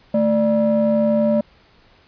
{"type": "ring-modulated tone", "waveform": "triangle", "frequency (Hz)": 185, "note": "F#3", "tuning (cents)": 0, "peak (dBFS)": -9, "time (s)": [0.14, 1.41], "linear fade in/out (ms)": 5, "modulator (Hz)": 406, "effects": ["pink hiss -53 dBFS RMS until 2.07 s", "resampled to 11025 Hz"]}